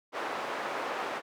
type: band-pass noise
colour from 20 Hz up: white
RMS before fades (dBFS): -35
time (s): 0.12-1.22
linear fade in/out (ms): 50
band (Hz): 400 to 1200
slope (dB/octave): 12
effects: none